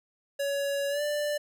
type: tone with pitch glide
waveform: square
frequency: 562 to 589.9 Hz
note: C#5 to D5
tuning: +24 to +8 cents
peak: -28 dBFS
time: 0.39-1.38 s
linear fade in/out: 10 ms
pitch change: +84 cents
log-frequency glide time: 0.89-1.02 s
effects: none